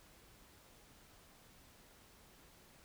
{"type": "silence", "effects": ["pink hiss -63 dBFS RMS until 2.84 s"]}